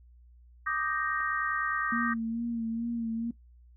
sine chord, Eb major seventh, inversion third, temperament equal, 1174.7 / 1244.5 / 1568 / 1864.7 Hz, D6 / Eb6 / G6 / Bb6, 0 / 0 / 0 / 0 cents, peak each -34 dBFS, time 0.66-2.14 s, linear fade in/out 10 ms
clicks, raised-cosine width 0.5 ms, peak -38 dBFS, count 2, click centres 1.203 / 1.206 s
sine tone with vibrato, 230.6 Hz, A#3, 19 cents flat, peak -29 dBFS, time 1.92-3.31 s, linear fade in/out 5 ms, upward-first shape sine, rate 2.3 Hz, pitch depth 39 cents each way
effects noise-tail reverb RT60 0.1 s tail -17 dB re dry + added 60 Hz sine -53 dBFS peak until 3.76 s

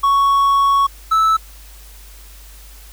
triangle tone pair in turn, 1112 / 1310.5 Hz, C#6 / E6, +5 / -11 cents, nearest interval minor third, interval 284 cents, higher second, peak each -9 dBFS, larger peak neither, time 0.03-0.87 / 1.11-1.37 s, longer first, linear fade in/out 10 ms, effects added 50 Hz sine -38 dBFS peak until 2.92 s + white hiss -44 dBFS RMS until 2.92 s

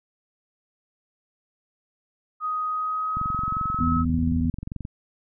sine tone with pitch glide, 1251 to 1288.4 Hz, D#6 to E6, +9 to -40 cents, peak -24 dBFS, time 2.4-4.05 s, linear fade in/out 50 ms, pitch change +51 cents, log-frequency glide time 2.68-3.69 s
click train, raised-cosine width 5 ms, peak -20 dBFS, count 39, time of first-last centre 3.17-4.851 s, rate 22.6 Hz
harmonic tone, 82 Hz, E2, 9 cents flat, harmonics 1 / 2 / 3, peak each -25 / -27 / -23 dBFS, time 3.8-4.5 s, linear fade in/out 5 ms
effects none

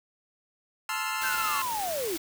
25% pulse chord, F major seventh, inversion first, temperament equal with one note detuned, 873.9 / 1046.5 / 1318.5 / 1396.9 Hz, A5 / C6 / E6 / F6, -12 / 0 / 0 / 0 cents, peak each -31 dBFS, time 0.89-1.62 s, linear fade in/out 2 ms
white noise, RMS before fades -36 dBFS, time 1.21-2.18 s, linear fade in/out 10 ms
sine linear sweep, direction down, 1589 to 305.5 Hz, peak -29 dBFS, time 1.23-2.17 s, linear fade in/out 10 ms
effects none

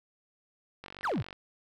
click train, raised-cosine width 0.3 ms, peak -27 dBFS, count 24, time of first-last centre 0.84-1.328 s, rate 47.1 Hz
triangle exponential sweep, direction down, 2128 to 82 Hz, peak -26 dBFS, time 1.03-1.23 s, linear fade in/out 20 ms
effects none

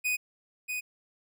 45% pulse tone with echo, 2489 Hz, D#7, in tune, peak -26 dBFS, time 0.04-0.17 s, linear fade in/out 20 ms, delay 640 ms, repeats 1, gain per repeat -5 dB, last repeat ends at 0.81 s, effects none

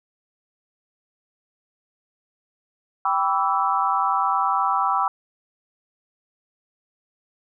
sine chord, E minor seventh, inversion first, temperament equal with one note detuned, 784 / 987.8 / 1148.5 / 1318.5 Hz, G5 / B5 / D6 / E6, 0 / 0 / -39 / 0 cents, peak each -24 dBFS, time 3.05-5.08 s, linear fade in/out 2 ms, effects none

